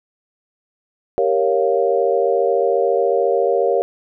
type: chord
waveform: sine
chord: G half-diminished seventh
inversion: none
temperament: equal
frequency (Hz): 392 / 466.2 / 554.4 / 698.5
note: G4 / Bb4 / Db5 / F5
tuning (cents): 0 / 0 / 0 / 0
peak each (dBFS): -20 / -18 / -19 / -22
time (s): 1.18-3.82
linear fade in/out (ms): 0
effects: none